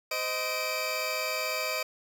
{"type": "tone cluster", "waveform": "25% pulse", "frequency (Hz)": [514, 626, 2336, 2536], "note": ["C5", "D#5", "D7", "D#7"], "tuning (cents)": [-31, 10, -10, 32], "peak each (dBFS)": [-33, -30, -29, -34], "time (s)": [0.11, 1.83], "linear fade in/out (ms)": 5, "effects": []}